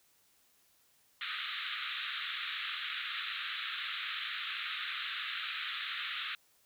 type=band-pass noise; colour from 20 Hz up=white; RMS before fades=-39 dBFS; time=1.21-6.35 s; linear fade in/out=2 ms; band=1200 to 3900 Hz; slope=96 dB/octave; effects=white hiss -69 dBFS RMS until 6.65 s